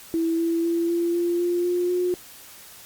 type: tone with pitch steps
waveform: sine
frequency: 329.6 / 333.6 / 337.7 / 341.8 / 346 / 350.2 / 354.5 / 358.8 Hz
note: E4 / E4 / E4 / F4 / F4 / F4 / F4 / F4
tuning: 0 / +21 / +42 / -37 / -16 / +5 / +26 / +47 cents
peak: -20 dBFS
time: 0.14-2.14 s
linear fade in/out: 0 ms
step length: 250 ms
effects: white hiss -45 dBFS RMS until 2.85 s + Opus 48 kbps